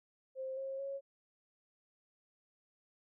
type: tone with pitch steps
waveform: sine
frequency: 526 / 538 / 550.2 Hz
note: C5 / C5 / C#5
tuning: +9 / +48 / -13 cents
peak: -38 dBFS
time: 0.35-1.01 s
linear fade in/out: 50 ms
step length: 220 ms
effects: none